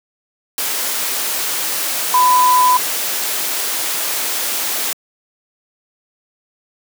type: tone in noise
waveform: sine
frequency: 1000 Hz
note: B5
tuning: 21 cents sharp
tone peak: -9 dBFS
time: 2.14-2.77 s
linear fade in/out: 2 ms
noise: white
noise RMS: -20 dBFS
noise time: 0.58-4.93 s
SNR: +8 dB
effects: high-pass 300 Hz 12 dB/octave